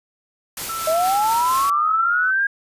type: noise with tremolo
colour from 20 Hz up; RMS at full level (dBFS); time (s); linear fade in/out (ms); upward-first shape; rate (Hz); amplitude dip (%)
white; -27; 0.57-1.7; 2; triangle; 4.3; 35
type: tone with pitch glide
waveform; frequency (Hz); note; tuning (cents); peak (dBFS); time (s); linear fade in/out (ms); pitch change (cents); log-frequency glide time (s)
sine; 1332 to 1306.9; E6 to E6; +18 to -15; -25; 0.69-2.31; 5; -33; 1.81-2.15
type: linear sweep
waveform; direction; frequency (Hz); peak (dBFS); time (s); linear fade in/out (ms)
sine; up; 622.3 to 1633; -16; 0.87-2.47; 5
effects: resampled to 32000 Hz